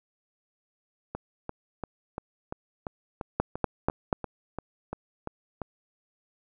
two click trains, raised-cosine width 1 ms, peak -9 / -19 dBFS, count 4 / 14, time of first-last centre 3.4-4.128 / 1.15-5.617 s, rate 4.12 / 2.91 Hz, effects none

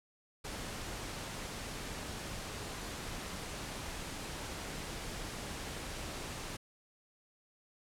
pink noise, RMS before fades -42 dBFS, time 0.44-6.57 s, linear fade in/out 10 ms, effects low-pass 10000 Hz 12 dB/octave

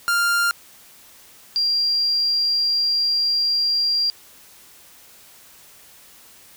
45% pulse / sine tone pair in turn, 1396.9 / 4764 Hz, F6 / D8, 0 / +24 cents, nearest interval octave + major sixth, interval 2124 cents, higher second, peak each -17 / -17 dBFS, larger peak neither, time 0.08-0.51 / 1.56-4.1 s, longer second, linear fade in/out 0 ms, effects white hiss -48 dBFS RMS until 6.56 s

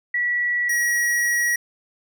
sine / square tone pair in turn, 1942 / 1910.8 Hz, B6 / A#6, -30 / +42 cents, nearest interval unison, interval 28 cents, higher first, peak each -19 dBFS, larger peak neither, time 0.14-0.69 / 0.69-1.56 s, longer second, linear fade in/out 5 ms, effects none

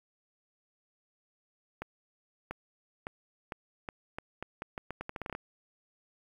accelerating click train, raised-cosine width 0.5 ms, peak -22 dBFS, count 18, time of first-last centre 1.82-5.351 s, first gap 690 ms, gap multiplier 0.81, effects 9-bit

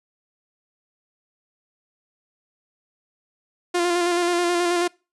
sawtooth tone with vibrato, 349.2 Hz, F4, in tune, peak -15 dBFS, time 3.74-4.88 s, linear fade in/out 10 ms, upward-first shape square, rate 9.3 Hz, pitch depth 23 cents each way, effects noise-tail reverb RT60 0.3 s tail -25 dB re dry + resampled to 24000 Hz

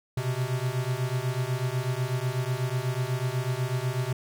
square beating tone pair, 123.47 / 131.57 Hz, B2 / C3, 0 / +10 cents, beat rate 8.1 Hz, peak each -30 dBFS, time 0.17-4.13 s, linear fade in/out 5 ms, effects none

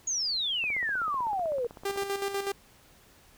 sine exponential sweep, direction down, 6770 to 460 Hz, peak -27 dBFS, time 0.07-1.67 s, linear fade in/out 5 ms
click train, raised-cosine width 1 ms, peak -30 dBFS, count 23, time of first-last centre 0.64-2.024 s, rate 15.9 Hz
sawtooth tone with tremolo, 397 Hz, G4, 22 cents sharp, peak -24 dBFS, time 1.85-2.52 s, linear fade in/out 5 ms, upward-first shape square, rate 8.1 Hz, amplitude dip 55%
effects pink hiss -58 dBFS RMS until 3.37 s

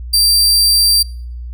sawtooth tone, 4699 Hz, D8, in tune, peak -6 dBFS, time 0.13-1.03 s, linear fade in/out 10 ms, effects noise-tail reverb RT60 0.6 s tail -26 dB re dry + added 60 Hz sine -24 dBFS peak until 1.53 s

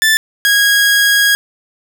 sawtooth tone pair in turn, 1760 / 1645 Hz, A6 / G#6, 0 / -17 cents, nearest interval minor second, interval 117 cents, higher first, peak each -5 dBFS, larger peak neither, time 0.02-0.17 / 0.45-1.35 s, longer second, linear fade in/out 0 ms, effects none

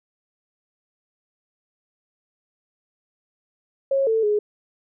sine tone with pitch steps, 545 / 445.9 / 418.2 Hz, C#5 / A4 / G#4, -29 / +23 / +12 cents, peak -17 dBFS, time 3.91-4.39 s, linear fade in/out 5 ms, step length 160 ms, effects none

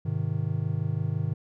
triangle chord, Ab major, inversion none, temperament just, 103.83 / 129.78 / 155.74 Hz, Ab2 / C3 / Eb3, 0 / -14 / +2 cents, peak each -28 dBFS, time 0.05-1.34 s, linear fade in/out 10 ms, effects none

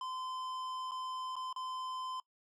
square tone with dropouts, 1028 Hz, C6, 31 cents flat, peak -39 dBFS, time 0.01-2.2 s, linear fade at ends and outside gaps 2 ms, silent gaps 0.911-0.917 / 1.356-1.364 / 1.528-1.561 s, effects noise-tail reverb RT60 0.1 s tail -22 dB re dry + low-pass 5000 Hz 12 dB/octave

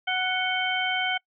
harmonic tone with a mistuned harmonic, 740 Hz, F#5, in tune, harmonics 1 / 2 / 3 / 4, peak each -29 / -29 / -29 / -29 dBFS, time 0.07-1.18 s, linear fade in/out 10 ms, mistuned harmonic 4, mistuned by +80 cents, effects noise-tail reverb RT60 0.1 s tail -26 dB re dry

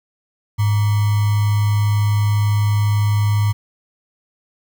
sine tone with sample-and-hold, 104 Hz, G#2, 3 cents sharp, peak -13 dBFS, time 0.58-3.53 s, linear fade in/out 20 ms, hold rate 1050 Hz, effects none

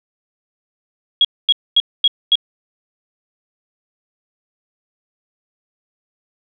sine tone bursts, 3309 Hz, G#7, 7 cents flat, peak -8 dBFS, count 5, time 1.21-2.355 s, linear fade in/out 2 ms, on 37 ms, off 240 ms, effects none

